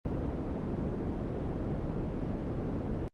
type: low-pass noise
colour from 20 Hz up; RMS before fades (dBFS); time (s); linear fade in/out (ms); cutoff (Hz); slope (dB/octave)
white; -34; 0.05-3.08; 0; 310; 12
effects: Opus 32 kbps